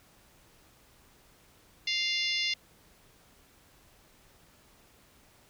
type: harmonic tone with a mistuned harmonic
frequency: 698.5 Hz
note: F5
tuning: in tune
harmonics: 3 / 4 / 5 / 6 / 7 / 8 / 9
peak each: -33 / -34 / -34 / -36 / -36 / -40 / -46 dBFS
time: 1.87-2.54 s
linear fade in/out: 5 ms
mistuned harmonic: 8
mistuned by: -59 cents
effects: pink hiss -61 dBFS RMS until 5.49 s